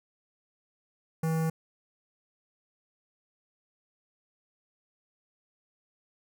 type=tone with notch filter; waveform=square; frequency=161.3 Hz; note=E3; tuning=37 cents flat; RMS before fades=-28 dBFS; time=1.23-1.5 s; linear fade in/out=5 ms; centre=3500 Hz; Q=0.56; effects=none